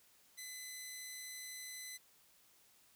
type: tone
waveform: 10% pulse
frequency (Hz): 2016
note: B6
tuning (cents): +35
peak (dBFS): -37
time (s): 0.37-1.98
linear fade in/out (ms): 20
effects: white hiss -68 dBFS RMS until 2.95 s